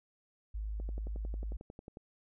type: tone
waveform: sine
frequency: 52.6 Hz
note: G#1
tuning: 23 cents sharp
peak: -35 dBFS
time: 0.54-1.57 s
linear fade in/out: 10 ms
type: click train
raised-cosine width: 2 ms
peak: -33 dBFS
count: 14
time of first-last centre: 0.8-1.971 s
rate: 11.1 Hz
effects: none